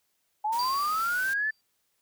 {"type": "linear sweep", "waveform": "sine", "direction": "up", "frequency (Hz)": [830.6, 1770], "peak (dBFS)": -25, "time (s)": [0.44, 1.51], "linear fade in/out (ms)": 10}
{"type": "noise", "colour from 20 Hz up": "white", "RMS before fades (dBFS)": -41, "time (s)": [0.52, 1.34], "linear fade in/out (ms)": 10}
{"type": "tone with exponential decay", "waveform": "triangle", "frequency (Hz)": 4699, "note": "D8", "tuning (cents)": 0, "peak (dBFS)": -29, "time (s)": [0.59, 1.61], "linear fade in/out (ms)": 2, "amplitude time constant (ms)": 220}
{"effects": ["white hiss -74 dBFS RMS until 2.01 s"]}